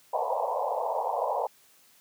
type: band-pass noise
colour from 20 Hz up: white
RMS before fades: -29 dBFS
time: 0.13-1.47 s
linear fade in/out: 5 ms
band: 470 to 1000 Hz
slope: 96 dB/octave
effects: white hiss -60 dBFS RMS until 2 s + high-pass 100 Hz 12 dB/octave